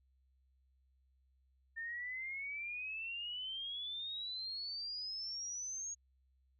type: exponential sweep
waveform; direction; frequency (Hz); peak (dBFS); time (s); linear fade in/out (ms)
sine; up; 1800 to 6645; -40; 1.76-5.95; 20
effects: added 65 Hz sine -70 dBFS peak until 6.59 s